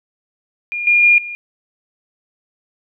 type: tone with level steps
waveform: sine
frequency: 2418 Hz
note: D7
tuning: 50 cents sharp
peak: -20 / -9 / -7 / -25 dBFS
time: 0.72-1.35 s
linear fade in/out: 0 ms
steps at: 0.87 / 1.03 / 1.18 s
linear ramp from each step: 2 ms
effects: none